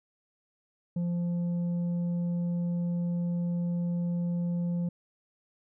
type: tone with tanh clipping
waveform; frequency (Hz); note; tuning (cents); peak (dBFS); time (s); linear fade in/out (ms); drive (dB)
triangle; 173.6; F3; -10; -28; 0.96-4.89; 5; 9
effects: none